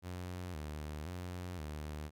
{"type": "tone with vibrato", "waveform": "sawtooth", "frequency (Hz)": 82.41, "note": "E2", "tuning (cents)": 0, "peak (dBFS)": -37, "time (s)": [0.02, 2.11], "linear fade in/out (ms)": 50, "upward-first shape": "square", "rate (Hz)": 0.96, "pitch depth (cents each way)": 150, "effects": []}